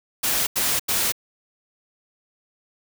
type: noise bursts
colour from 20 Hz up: white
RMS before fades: -22 dBFS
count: 3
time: 0.23-1.122 s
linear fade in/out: 10 ms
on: 240 ms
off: 86 ms
effects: none